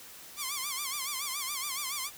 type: tone with vibrato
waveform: 5% pulse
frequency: 1108.7 Hz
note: C#6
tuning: in tune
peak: -21 dBFS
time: 0.36-2.11 s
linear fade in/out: 50 ms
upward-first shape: sine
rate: 7.1 Hz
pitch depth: 130 cents each way
effects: white hiss -49 dBFS RMS until 2.17 s